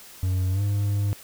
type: tone with pitch glide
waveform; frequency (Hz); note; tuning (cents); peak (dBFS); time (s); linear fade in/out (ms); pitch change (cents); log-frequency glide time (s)
triangle; 92.5 to 101.46; F#2 to G#2; 0 to -40; -19; 0.23-1.13; 0; +160; 0.51-0.62
effects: white hiss -46 dBFS RMS until 1.23 s